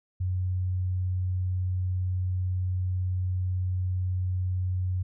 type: tone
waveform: sine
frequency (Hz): 91.8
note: F#2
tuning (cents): -13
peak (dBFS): -25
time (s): 0.2-5.03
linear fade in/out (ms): 10
effects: none